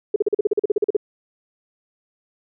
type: tone bursts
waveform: sine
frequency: 415.7 Hz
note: G#4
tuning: 2 cents sharp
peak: -13 dBFS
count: 14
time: 0.14-0.967 s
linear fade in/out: 5 ms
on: 21 ms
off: 41 ms
effects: none